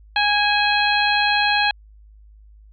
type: harmonic tone with a mistuned harmonic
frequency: 825 Hz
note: G#5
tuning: 12 cents flat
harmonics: 1 / 2 / 3 / 4 / 5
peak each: -20 / -21 / -22 / -25 / -24 dBFS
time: 0.16-1.71 s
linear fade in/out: 2 ms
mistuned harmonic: 3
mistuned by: +42 cents
effects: added 52 Hz sine -44 dBFS peak until 2.72 s